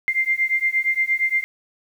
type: beating tone pair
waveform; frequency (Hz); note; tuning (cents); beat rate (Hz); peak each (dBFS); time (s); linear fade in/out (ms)
sine; 2093 / 2101.6; C7 / C7; 0 / +7; 8.6; -21; 0.08-1.44; 0
effects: 8-bit